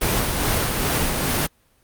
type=noise with tremolo; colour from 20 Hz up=pink; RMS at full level=-20 dBFS; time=0.01-1.47 s; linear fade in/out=10 ms; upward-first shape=sine; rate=2.4 Hz; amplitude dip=30%; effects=pink hiss -61 dBFS RMS until 1.83 s + Opus 32 kbps